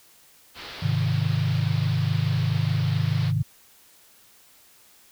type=low-pass noise; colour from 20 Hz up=white; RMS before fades=-39 dBFS; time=0.54-3.33 s; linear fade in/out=50 ms; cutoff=4800 Hz; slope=48 dB/octave
type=chord; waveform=sine; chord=Ab major; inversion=none; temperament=equal; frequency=103.83 / 130.81 / 155.56 Hz; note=Ab2 / C3 / Eb3; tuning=0 / 0 / 0 cents; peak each=-25 dBFS; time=0.82-3.43 s; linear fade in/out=10 ms
effects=white hiss -55 dBFS RMS until 5.11 s